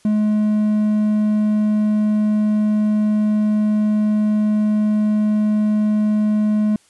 triangle tone, 212 Hz, G#3, 36 cents sharp, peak -12 dBFS, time 0.05-6.76 s, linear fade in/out 2 ms, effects white hiss -55 dBFS RMS until 6.89 s + resampled to 24000 Hz

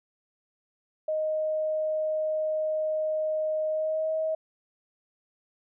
sine tone with pitch glide, 622.3 to 633.9 Hz, D#5 to D#5, 0 to +32 cents, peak -25 dBFS, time 1.08-4.35 s, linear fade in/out 5 ms, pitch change +32 cents, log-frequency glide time 3.69-4.12 s, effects none

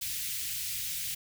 white band-stop noise, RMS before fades -35 dBFS, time 0.01-1.15 s, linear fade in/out 10 ms, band 150 to 2100 Hz, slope 24 dB/octave, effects none

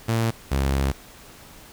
sawtooth tone pair in turn, 114 / 68 Hz, A#2 / C#2, -38 / -33 cents, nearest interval major sixth, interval 895 cents, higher first, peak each -16 dBFS, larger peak neither, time 0.08-0.31 / 0.51-0.92 s, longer second, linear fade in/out 10 ms, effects pink hiss -46 dBFS RMS until 1.72 s

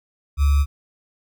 sine tone with sample-and-hold, 71.2 Hz, C#2, 47 cents sharp, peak -13 dBFS, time 0.37-0.66 s, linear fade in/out 50 ms, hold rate 1225 Hz, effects none

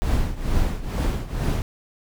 brown noise with tremolo, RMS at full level -19 dBFS, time 0.02-1.62 s, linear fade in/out 0 ms, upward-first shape triangle, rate 2.2 Hz, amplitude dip 85%, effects none

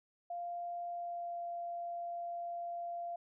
sine tone with pitch glide, 696 to 690.8 Hz, F5 to F5, -6 to -19 cents, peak -38 dBFS, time 0.3-3.16 s, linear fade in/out 5 ms, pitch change -13 cents, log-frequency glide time 0.88-1.42 s, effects none

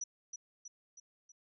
sine tone with echo, 5890 Hz, F#8, 9 cents flat, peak -36 dBFS, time 0.01-0.04 s, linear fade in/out 5 ms, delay 320 ms, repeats 4, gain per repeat -5 dB, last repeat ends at 1.32 s, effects none

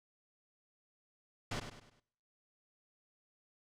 pink noise with echo, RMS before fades -38 dBFS, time 1.51-1.6 s, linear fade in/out 5 ms, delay 100 ms, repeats 4, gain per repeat -8 dB, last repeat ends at 2 s, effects noise-tail reverb RT60 0.8 s tail -25 dB re dry + low-pass 6000 Hz 12 dB/octave

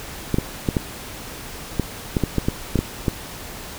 clicks, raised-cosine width 3 ms, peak -5 dBFS, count 12, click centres 0.343 / 0.385 / 0.688 / 0.768 / 1.797 / 2.168 / 2.237 / 2.383 / 2.485 / 2.757 / 2.79 / 3.082 s, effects pink hiss -35 dBFS RMS until 3.78 s

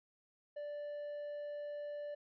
triangle tone, 586 Hz, D5, 4 cents flat, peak -39 dBFS, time 0.56-2.15 s, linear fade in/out 10 ms, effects resampled to 11025 Hz

